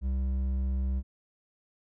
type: tone with hard clipping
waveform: sine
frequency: 65.41 Hz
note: C2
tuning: in tune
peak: -28 dBFS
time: 0.01-1.03 s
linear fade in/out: 50 ms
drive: 6 dB
effects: none